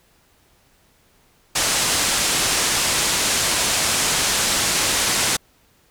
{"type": "low-pass noise", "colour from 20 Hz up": "white", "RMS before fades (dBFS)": -20, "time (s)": [1.55, 5.37], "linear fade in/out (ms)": 10, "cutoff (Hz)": 9300, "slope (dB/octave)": 24, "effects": ["pink hiss -58 dBFS RMS until 5.9 s"]}